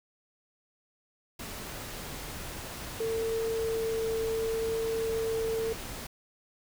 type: tone in noise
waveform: sine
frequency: 449.9 Hz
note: A4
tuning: 39 cents sharp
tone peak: -28 dBFS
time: 3-5.73 s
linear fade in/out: 5 ms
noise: pink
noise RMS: -40 dBFS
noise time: 1.39-6.07 s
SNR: +9 dB
effects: none